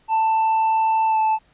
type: tone with pitch glide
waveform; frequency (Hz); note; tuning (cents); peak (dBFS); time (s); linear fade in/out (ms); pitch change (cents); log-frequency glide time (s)
triangle; 886 to 875.3; A5 to A5; +12 to -9; -14; 0.08-1.39; 50; -21; 1.07-1.18
effects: pink hiss -59 dBFS RMS until 1.53 s + resampled to 8000 Hz